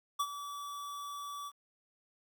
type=tone with ADSR envelope; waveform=square; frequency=1151 Hz; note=D6; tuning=35 cents flat; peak=-29 dBFS; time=0.19-1.52 s; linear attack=12 ms; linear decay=57 ms; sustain=-12 dB; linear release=49 ms; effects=11-bit